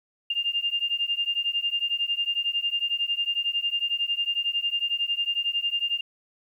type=beating tone pair; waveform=sine; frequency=2799 / 2810 Hz; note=F7 / F7; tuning=+3 / +10 cents; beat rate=11 Hz; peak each=-27 dBFS; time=0.3-6.01 s; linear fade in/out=5 ms; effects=10-bit